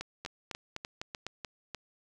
two click trains, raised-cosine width 0.2 ms, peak -20 / -21 dBFS, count 6 / 6, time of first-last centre 0.01-1.266 / 0.25-1.747 s, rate 3.98 / 3.34 Hz, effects none

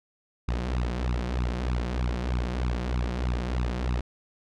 sawtooth tone with flanger, 61.1 Hz, B1, 18 cents flat, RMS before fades -28 dBFS, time 0.48-4.01 s, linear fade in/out 5 ms, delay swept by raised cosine 0.76 to 5.76 ms, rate 3.2 Hz, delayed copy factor +0.95, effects low-pass 5000 Hz 12 dB/octave

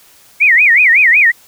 sine tone with vibrato, 2144 Hz, C7, 42 cents sharp, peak -5 dBFS, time 0.4-1.32 s, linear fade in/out 20 ms, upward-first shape sine, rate 5.4 Hz, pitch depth 280 cents each way, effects white hiss -45 dBFS RMS until 1.47 s

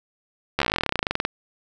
slowing click train, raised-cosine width 0.3 ms, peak -5 dBFS, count 25, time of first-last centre 0.59-1.251 s, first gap 13 ms, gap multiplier 1.06, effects none

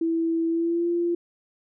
sine tone with pitch glide, 329.6 to 344.2 Hz, E4 to F4, 0 to -25 cents, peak -21 dBFS, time 0.01-1.15 s, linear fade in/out 5 ms, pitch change +75 cents, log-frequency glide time 0.48-0.88 s, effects none

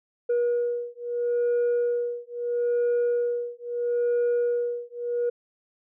sine beating tone pair, 479.8 / 480.56 Hz, A#4 / B4, +50 / -47 cents, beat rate 0.76 Hz, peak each -24 dBFS, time 0.29-5.3 s, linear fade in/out 10 ms, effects tanh soft clip ceiling -19 dBFS

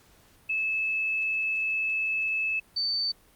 sine tone pair in turn, 2608 / 4556 Hz, E7 / C#8, -19 / +47 cents, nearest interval minor seventh, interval 966 cents, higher second, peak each -25 dBFS, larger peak neither, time 0.49-2.6 / 2.76-3.12 s, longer first, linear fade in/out 10 ms, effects pink hiss -59 dBFS RMS until 3.35 s + Opus 48 kbps

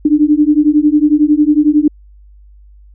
sine beating tone pair, 293.7 / 304.7 Hz, D4 / D#4, 0 / -36 cents, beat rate 11 Hz, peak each -10 dBFS, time 0.05-1.88 s, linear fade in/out 5 ms, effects added 50 Hz sine -38 dBFS peak until 2.94 s

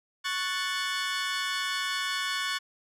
20% pulse chord, F# minor, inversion second, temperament equal, 1108.7 / 1480 / 1760 Hz, C#6 / F#6 / A6, 0 / 0 / 0 cents, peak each -28 dBFS, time 0.24-2.59 s, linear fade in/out 20 ms, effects low-pass 9000 Hz 12 dB/octave

